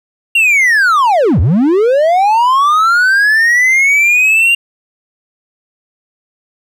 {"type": "linear two-way sweep", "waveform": "triangle", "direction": "down then up", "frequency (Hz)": [2800, 69.3, 2800], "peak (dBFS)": -5, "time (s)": [0.35, 4.55], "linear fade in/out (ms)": 5, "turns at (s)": 1.4, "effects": []}